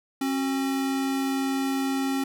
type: tone pair together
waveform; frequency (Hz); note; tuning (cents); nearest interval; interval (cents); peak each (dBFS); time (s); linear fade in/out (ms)
square; 270.2 / 370; C#4 / F#4; -44 / 0; perfect fourth; 544; -25 / -37; 0.21-2.24; 5
effects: none

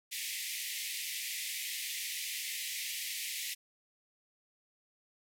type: band-pass noise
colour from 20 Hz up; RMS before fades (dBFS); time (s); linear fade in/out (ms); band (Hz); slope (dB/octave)
pink; -39; 0.11-3.55; 20; 1900 to 16000; 96
effects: none

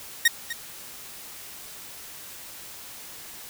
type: tone with echo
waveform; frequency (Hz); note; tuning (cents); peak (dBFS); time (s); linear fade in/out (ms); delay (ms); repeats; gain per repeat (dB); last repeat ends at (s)
sawtooth; 1864.7; A#6; 0; -11; 0.25-0.28; 5; 250; 1; -14; 0.53
effects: white hiss -42 dBFS RMS until 3.49 s

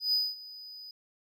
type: tone with ADSR envelope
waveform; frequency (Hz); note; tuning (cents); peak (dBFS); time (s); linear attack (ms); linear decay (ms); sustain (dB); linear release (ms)
triangle; 4978; D#8; 0; -22; 0-0.91; 130; 220; -20; 3
effects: none

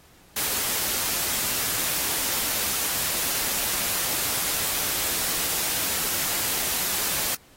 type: noise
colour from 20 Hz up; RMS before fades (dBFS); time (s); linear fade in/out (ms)
white; -26; 0.36-7.35; 5
effects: pink hiss -55 dBFS RMS until 7.56 s + AAC 48 kbps

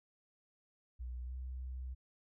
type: tone with pitch glide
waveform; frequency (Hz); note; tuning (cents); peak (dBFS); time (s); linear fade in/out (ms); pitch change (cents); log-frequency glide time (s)
sine; 61.4 to 63.82; B1 to C2; -9 to -43; -40; 0.99-1.95; 20; +66; 1.24-1.33
effects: none

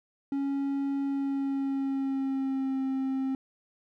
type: tone with pitch glide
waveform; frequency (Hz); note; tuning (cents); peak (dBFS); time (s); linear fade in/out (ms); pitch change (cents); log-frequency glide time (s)
triangle; 277.2 to 265.9; C#4 to C4; 0 to +28; -25; 0.32-3.35; 2; -72; 1.04-2.82
effects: none

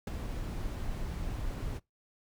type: noise with ADSR envelope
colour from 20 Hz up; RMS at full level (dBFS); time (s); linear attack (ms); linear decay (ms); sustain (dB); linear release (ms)
brown; -29; 0.07-1.8; 4; 16; -7; 34
effects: noise-tail reverb RT60 0.2 s tail -24 dB re dry

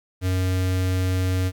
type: tone with notch filter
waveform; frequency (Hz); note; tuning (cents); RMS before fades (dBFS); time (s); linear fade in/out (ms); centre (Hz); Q
square; 92.5; F#2; 0; -22; 0.21-1.52; 50; 930; 1.7
effects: 10-bit

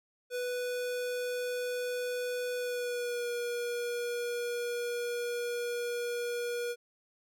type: tone with pitch glide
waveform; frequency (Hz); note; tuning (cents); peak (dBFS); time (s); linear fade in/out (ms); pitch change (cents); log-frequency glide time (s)
square; 493.9 to 479.6; B4 to A#4; 0 to +49; -33; 0.3-6.76; 50; -51; 2.57-3.29
effects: none

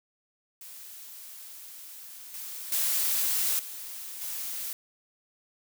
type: noise with level steps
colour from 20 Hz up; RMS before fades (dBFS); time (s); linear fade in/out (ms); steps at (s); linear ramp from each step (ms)
blue; -45 / -39 / -27 / -40 / -35; 0.61-4.73; 2; 2.34 / 2.72 / 3.59 / 4.21; 2
effects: none

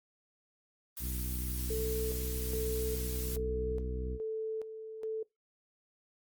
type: noise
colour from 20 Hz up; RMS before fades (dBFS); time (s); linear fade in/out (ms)
blue; -41; 0.97-3.36; 0
type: harmonic tone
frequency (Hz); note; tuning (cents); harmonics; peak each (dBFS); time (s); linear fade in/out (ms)
62.7; B1; +27; 1 / 2 / 3 / 4 / 5 / 6; -35 / -45 / -46 / -49 / -50 / -56; 0.99-4.19; 50
type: tone with tremolo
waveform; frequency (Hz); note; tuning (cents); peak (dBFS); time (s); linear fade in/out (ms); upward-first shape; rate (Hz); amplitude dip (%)
sine; 440; A4; 0; -33; 1.7-5.23; 5; square; 1.2; 60
effects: noise-tail reverb RT60 0.2 s tail -24 dB re dry + Opus 24 kbps

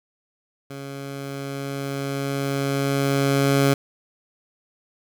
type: tone with level ramp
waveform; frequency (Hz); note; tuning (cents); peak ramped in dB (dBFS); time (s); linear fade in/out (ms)
15% pulse; 138.59; C#3; 0; -27 to -9; 0.7-3.74; 5
effects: none

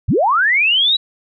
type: linear sweep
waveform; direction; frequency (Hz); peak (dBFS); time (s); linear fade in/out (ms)
sine; up; 55 to 3951; -11; 0.08-0.97; 10
effects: none

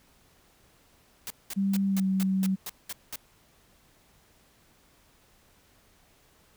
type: noise bursts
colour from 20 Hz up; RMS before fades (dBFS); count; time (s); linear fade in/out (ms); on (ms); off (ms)
white; -36; 9; 1.27-3.158; 0; 32; 200
type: tone with pitch glide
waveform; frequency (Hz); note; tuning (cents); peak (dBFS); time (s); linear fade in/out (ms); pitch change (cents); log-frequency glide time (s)
sine; 196 to 190.64; G3 to G3; 0 to -48; -23; 1.56-2.56; 20; -48; 1.87-2.05
effects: pink hiss -62 dBFS RMS until 6.56 s

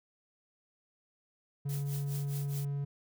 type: tone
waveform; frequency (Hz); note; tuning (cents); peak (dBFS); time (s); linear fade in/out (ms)
triangle; 141.4; C#3; +35; -30; 1.65-2.85; 10
type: noise with tremolo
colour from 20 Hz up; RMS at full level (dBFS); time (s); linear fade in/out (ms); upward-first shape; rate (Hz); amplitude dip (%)
blue; -43; 1.69-2.65; 2; triangle; 4.8; 95
effects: none

